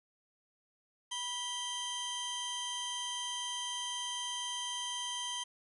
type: tone pair together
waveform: sawtooth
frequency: 979 / 3138 Hz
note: B5 / G7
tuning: -15 / +1 cents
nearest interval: octave + minor sixth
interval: 2016 cents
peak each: -38 / -34 dBFS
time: 1.11-5.44 s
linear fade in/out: 10 ms
effects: resampled to 24000 Hz + 11-bit